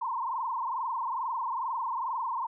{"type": "tone with frequency modulation", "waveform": "sine", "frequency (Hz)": 987.8, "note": "B5", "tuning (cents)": 0, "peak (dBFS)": -29, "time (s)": [0.01, 2.47], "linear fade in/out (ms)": 10, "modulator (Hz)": 22.3, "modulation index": 3.9, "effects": []}